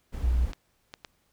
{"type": "noise", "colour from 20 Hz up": "brown", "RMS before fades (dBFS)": -35, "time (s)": [0.12, 0.53], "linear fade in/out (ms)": 20}
{"type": "tone", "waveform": "sine", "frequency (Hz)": 60.7, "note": "B1", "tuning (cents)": -29, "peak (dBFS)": -21, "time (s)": [0.23, 0.46], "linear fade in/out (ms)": 10}
{"type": "clicks", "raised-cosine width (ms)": 0.2, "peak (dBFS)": -22, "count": 3, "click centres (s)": [0.533, 0.939, 1.048]}
{"effects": ["pink hiss -70 dBFS RMS until 1.32 s"]}